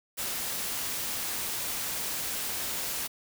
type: noise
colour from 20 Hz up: white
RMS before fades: -33 dBFS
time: 0.17-3.08 s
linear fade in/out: 20 ms
effects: none